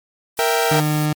blue noise, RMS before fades -32 dBFS, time 0.37-1.06 s, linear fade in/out 5 ms
sawtooth chord, E diminished, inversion second, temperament equal, 466.2 / 659.3 / 784 Hz, Bb4 / E5 / G5, 0 / 0 / 0 cents, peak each -15 / -18 / -17 dBFS, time 0.39-0.8 s, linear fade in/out 0 ms
30% pulse tone, 151.5 Hz, D#3, 46 cents flat, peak -14 dBFS, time 0.71-1.13 s, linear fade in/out 5 ms
effects MP3 96 kbps

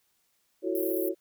sine chord, F# minor seventh, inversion third, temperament just, 333 / 370 / 444 / 555 Hz, E4 / F#4 / A4 / C#5, +18 / 0 / +16 / +2 cents, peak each -31 / -30 / -36 / -34 dBFS, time 0.62-1.15 s, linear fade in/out 50 ms
pink high-pass noise, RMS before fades -37 dBFS, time 0.75-1.09 s, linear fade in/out 2 ms, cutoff 11000 Hz, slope 96 dB/octave
effects white hiss -72 dBFS RMS until 1.2 s

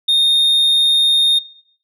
sine tone, 3678 Hz, A#7, 24 cents flat, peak -8 dBFS, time 0.08-1.39 s, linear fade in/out 10 ms, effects noise-tail reverb RT60 0.6 s tail -19 dB re dry + tanh soft clip ceiling -10 dBFS

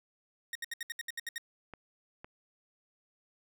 sawtooth tone bursts, 1862 Hz, A#6, 2 cents flat, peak -32 dBFS, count 10, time 0.53-1.381 s, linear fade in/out 2 ms, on 23 ms, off 69 ms
clicks, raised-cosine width 0.5 ms, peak -30 dBFS, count 2, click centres 1.737 / 2.245 s
effects none

